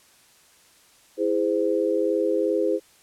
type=chord; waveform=sine; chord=E augmented; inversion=none; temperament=just; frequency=329.6 / 412 / 515 Hz; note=E4 / G#4 / B#4; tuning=0 / -14 / -28 cents; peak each=-25 / -24 / -24 dBFS; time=1.17-2.8 s; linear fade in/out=50 ms; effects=white hiss -56 dBFS RMS until 3.02 s + low-pass 11000 Hz 12 dB/octave